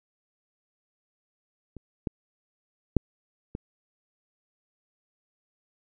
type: clicks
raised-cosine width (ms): 3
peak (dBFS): -28 / -15 / -6 / -20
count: 4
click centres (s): 1.767 / 2.072 / 2.967 / 3.551
effects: none